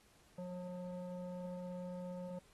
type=tone with low-pass filter; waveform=square; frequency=180 Hz; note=F#3; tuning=47 cents flat; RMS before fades=-45 dBFS; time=0.38-2.39 s; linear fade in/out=5 ms; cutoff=670 Hz; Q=5; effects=pink hiss -68 dBFS RMS until 2.53 s + AAC 32 kbps